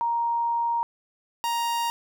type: tone pair in turn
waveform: sine / 45% pulse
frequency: 936 / 936 Hz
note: A#5 / A#5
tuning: +7 / +7 cents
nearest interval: unison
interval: 0 cents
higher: neither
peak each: -22 / -24 dBFS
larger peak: first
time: 0.01-0.83 / 1.44-1.9 s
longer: first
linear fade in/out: 0 ms
effects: none